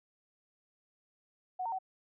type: tone with pitch steps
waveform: sine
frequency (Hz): 738 / 914 / 756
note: F#5 / A#5 / F#5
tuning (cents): -5 / -34 / +37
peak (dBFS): -33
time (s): 1.59-1.788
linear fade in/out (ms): 10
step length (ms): 66
effects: none